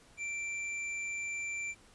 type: tone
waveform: square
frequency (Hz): 2349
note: D7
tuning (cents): 0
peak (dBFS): -36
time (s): 0.17-1.75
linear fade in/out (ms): 50
effects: pink hiss -61 dBFS RMS until 1.94 s + resampled to 24000 Hz